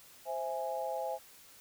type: chord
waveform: sine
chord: C augmented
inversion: none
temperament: equal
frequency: 523.3 / 659.3 / 830.6 Hz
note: C5 / E5 / G#5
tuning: 0 / 0 / 0 cents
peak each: -38 / -38 / -38 dBFS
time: 0.25-1.19 s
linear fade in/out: 50 ms
effects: white hiss -57 dBFS RMS until 1.6 s